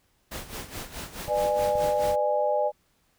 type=noise with tremolo; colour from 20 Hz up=pink; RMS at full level=-35 dBFS; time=0.31-2.16 s; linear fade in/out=10 ms; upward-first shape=sine; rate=4.7 Hz; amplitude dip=75%
type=chord; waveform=sine; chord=G# diminished; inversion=first; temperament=just; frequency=498.4 / 598 / 830.6 Hz; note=B4 / D5 / G#5; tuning=+16 / +31 / 0 cents; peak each=-29 / -24 / -27 dBFS; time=1.27-2.72 s; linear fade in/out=50 ms
type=clicks; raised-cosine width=5 ms; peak=-27 dBFS; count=2; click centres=1.282 / 1.755 s
effects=pink hiss -68 dBFS RMS until 3.18 s